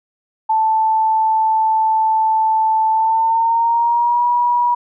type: tone with pitch glide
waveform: sine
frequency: 880 to 965.2 Hz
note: A5 to B5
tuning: 0 to -40 cents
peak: -12 dBFS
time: 0.49-4.75 s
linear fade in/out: 10 ms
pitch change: +160 cents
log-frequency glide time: 2.91-4.25 s
effects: none